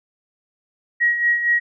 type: tone with tremolo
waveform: sine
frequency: 1900 Hz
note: A#6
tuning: 33 cents sharp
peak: -13 dBFS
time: 1-1.6 s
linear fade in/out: 20 ms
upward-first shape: sine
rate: 4.3 Hz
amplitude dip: 60%
effects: none